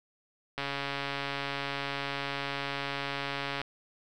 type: click train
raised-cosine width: 0.3 ms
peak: -17 dBFS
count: 426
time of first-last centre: 0.58-3.616 s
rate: 140 Hz
effects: none